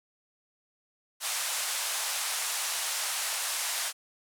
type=band-pass noise; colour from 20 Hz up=white; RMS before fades=-32 dBFS; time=1.2-3.93 s; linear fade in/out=50 ms; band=650 to 11000 Hz; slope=24 dB/octave; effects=none